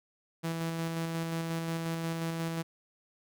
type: tone with tremolo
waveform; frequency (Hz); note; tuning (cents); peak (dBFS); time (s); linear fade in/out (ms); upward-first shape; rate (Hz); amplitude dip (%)
sawtooth; 164.81; E3; 0; -27; 0.43-2.63; 20; square; 5.6; 25
effects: none